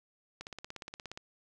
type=click train; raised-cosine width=0.2 ms; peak=-25 dBFS; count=14; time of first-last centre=0.41-1.175 s; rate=17 Hz; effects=none